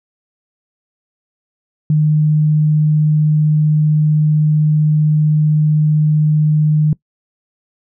sine tone, 152.6 Hz, D#3, 33 cents flat, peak -9 dBFS, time 1.9-6.93 s, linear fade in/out 2 ms, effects noise-tail reverb RT60 0.1 s tail -22 dB re dry

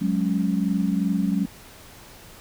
sine chord, F# suspended second, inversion none, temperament equal, 185 / 207.7 / 277.2 Hz, F#3 / G#3 / C#4, 0 / 0 / 0 cents, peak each -23 / -24 / -27 dBFS, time 0.01-1.46 s, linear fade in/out 10 ms, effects pink hiss -46 dBFS RMS until 2.4 s

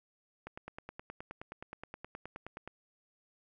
click train, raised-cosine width 0.5 ms, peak -28 dBFS, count 22, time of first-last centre 0.47-2.676 s, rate 9.52 Hz, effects none

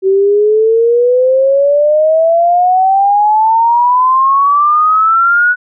sine exponential sweep, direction up, 378.9 to 1480 Hz, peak -6 dBFS, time 0.02-5.56 s, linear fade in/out 50 ms, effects none

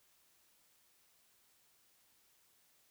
silence, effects white hiss -71 dBFS RMS until 2.9 s

